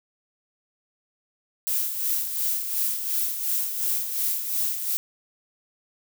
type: noise with tremolo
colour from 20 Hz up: violet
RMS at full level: -24 dBFS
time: 1.67-4.97 s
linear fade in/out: 0 ms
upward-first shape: sine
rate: 2.8 Hz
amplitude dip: 55%
effects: none